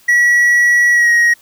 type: tone with pitch glide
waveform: triangle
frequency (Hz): 1931 to 1888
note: B6 to A#6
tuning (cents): -39 to +22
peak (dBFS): -6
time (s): 0.08-1.34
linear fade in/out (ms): 10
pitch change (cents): -39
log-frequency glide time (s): 0.92-1.1
effects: white hiss -48 dBFS RMS until 1.41 s